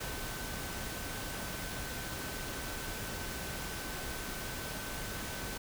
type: tone in noise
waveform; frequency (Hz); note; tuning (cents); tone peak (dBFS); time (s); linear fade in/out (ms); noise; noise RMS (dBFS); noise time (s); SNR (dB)
sine; 1527; G6; -46; -48; 0-5.58; 10; pink; -40; 0-5.58; -11
effects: none